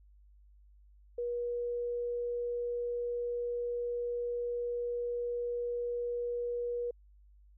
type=tone; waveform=sine; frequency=480.7 Hz; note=B4; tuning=47 cents flat; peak=-32 dBFS; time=1.18-6.91 s; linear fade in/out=5 ms; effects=added 50 Hz sine -57 dBFS peak until 7.57 s